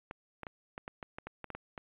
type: clicks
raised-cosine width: 0.5 ms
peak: -26 dBFS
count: 12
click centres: 0.111 / 0.433 / 0.468 / 0.779 / 0.879 / 1.028 / 1.185 / 1.27 / 1.443 / 1.503 / 1.55 / 1.778 s
effects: resampled to 8000 Hz

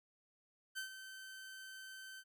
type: tone with ADSR envelope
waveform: sawtooth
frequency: 1541 Hz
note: G6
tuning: 30 cents flat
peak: -36 dBFS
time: 0.75-2.24 s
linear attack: 29 ms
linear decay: 110 ms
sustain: -10 dB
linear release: 53 ms
effects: none

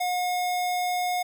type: tone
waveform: square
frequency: 721 Hz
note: F#5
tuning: 45 cents flat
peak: -25 dBFS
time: 0-1.23 s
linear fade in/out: 10 ms
effects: none

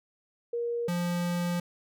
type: tone pair in turn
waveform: sine / square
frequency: 472.4 / 174.77 Hz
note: A#4 / F3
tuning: +23 / +2 cents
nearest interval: octave + perfect fourth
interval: 1721 cents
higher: first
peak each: -28 dBFS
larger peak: neither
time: 0.53-0.88 / 0.88-1.6 s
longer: second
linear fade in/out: 5 ms
effects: none

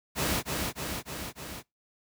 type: noise with echo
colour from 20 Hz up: pink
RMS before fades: -28 dBFS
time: 0.15-0.43 s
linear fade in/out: 50 ms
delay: 300 ms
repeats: 4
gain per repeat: -3 dB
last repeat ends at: 1.63 s
effects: noise-tail reverb RT60 0.2 s tail -24 dB re dry + high-pass 60 Hz 12 dB/octave

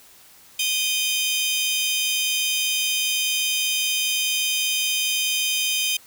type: tone cluster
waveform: sawtooth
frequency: 2469 / 3124 / 3661 Hz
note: D#7 / G7 / A#7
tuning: -14 / -7 / -32 cents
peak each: -22 / -20 / -27 dBFS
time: 0.59-5.97 s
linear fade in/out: 5 ms
effects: white hiss -50 dBFS RMS until 6.06 s

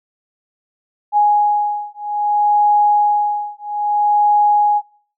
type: beating tone pair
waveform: sine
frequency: 830.6 / 831.21 Hz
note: G#5 / G#5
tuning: 0 / +1 cents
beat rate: 0.61 Hz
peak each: -15 dBFS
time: 1.12-4.82 s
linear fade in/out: 50 ms
effects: noise-tail reverb RT60 0.5 s tail -24 dB re dry

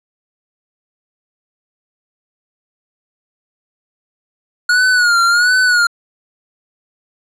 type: tone with vibrato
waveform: square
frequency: 1442 Hz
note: F#6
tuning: 45 cents flat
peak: -10 dBFS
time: 4.69-5.87 s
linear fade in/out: 5 ms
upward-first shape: sine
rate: 1.4 Hz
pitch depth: 80 cents each way
effects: low-pass 8000 Hz 12 dB/octave

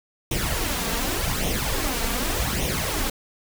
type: noise with flanger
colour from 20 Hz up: pink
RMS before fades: -25 dBFS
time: 0.31-3.1 s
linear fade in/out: 5 ms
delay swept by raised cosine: 0.32 to 4.42 ms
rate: 0.86 Hz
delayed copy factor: +0.65
effects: none

